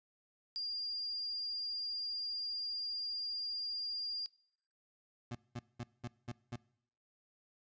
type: tone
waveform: sine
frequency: 4805 Hz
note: D8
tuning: 39 cents sharp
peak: -36 dBFS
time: 0.56-4.26 s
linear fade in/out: 0 ms
type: tone bursts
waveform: 25% pulse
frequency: 120 Hz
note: B2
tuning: 49 cents flat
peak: -36 dBFS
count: 6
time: 5.31-6.562 s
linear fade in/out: 5 ms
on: 42 ms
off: 200 ms
effects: noise-tail reverb RT60 0.7 s tail -23 dB re dry + resampled to 16000 Hz